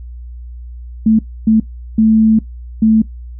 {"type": "tone bursts at uneven times", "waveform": "sine", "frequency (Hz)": 220, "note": "A3", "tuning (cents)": 0, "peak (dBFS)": -6, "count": 4, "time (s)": [[1.06, 1.19], [1.47, 1.6], [1.98, 2.39], [2.82, 3.02]], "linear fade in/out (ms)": 5, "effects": ["noise-tail reverb RT60 0.1 s tail -18 dB re dry", "added 60 Hz sine -27 dBFS peak until 3.39 s"]}